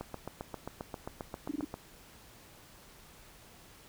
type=click train; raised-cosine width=1 ms; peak=-24 dBFS; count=14; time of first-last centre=0.01-1.741 s; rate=7.51 Hz
type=tone bursts; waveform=sine; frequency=293.7 Hz; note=D4; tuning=in tune; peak=-31 dBFS; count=4; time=1.49-1.648 s; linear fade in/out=5 ms; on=23 ms; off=22 ms
effects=pink hiss -56 dBFS RMS until 3.88 s